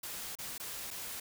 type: noise with dropouts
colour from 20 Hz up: white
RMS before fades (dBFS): -42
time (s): 0.03-1.2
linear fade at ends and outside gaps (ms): 5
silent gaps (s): 0.354-0.386 / 0.58-0.598 / 0.906-0.91
effects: none